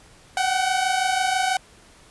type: tone pair together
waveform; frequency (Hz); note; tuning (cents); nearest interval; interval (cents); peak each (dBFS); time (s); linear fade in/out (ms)
sawtooth; 740 / 766.1; F#5 / G5; 0 / -40; minor second; 60; -19; 0.37-1.57; 2
effects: pink hiss -51 dBFS RMS until 2.1 s + resampled to 24000 Hz